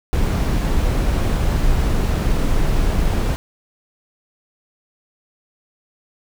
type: noise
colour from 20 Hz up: brown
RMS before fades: -17 dBFS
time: 0.13-3.36 s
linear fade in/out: 0 ms
effects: none